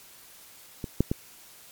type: clicks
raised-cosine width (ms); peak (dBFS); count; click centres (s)
3; -19 / -7 / -12; 3; 0.842 / 1.006 / 1.115
effects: white hiss -51 dBFS RMS until 1.71 s + MP3 96 kbps